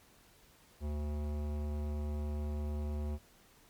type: tone with hard clipping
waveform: sine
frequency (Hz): 74.2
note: D2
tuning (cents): +18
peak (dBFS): -36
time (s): 0.8-3.19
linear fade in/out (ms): 50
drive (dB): 17
effects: pink hiss -63 dBFS RMS until 3.69 s + MP3 96 kbps